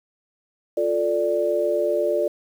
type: chord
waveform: sine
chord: D minor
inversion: first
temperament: just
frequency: 352.4 / 440.5 / 587.3 Hz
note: F4 / A4 / D5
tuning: +16 / +2 / 0 cents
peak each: -25 / -25 / -21 dBFS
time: 0.77-2.28 s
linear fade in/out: 5 ms
effects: 8-bit